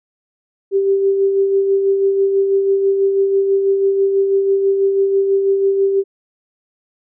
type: tone with tremolo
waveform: sine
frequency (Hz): 392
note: G4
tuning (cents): 0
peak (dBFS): -10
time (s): 0.71-6.04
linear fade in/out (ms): 50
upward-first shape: sine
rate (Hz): 6.1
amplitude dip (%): 40
effects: none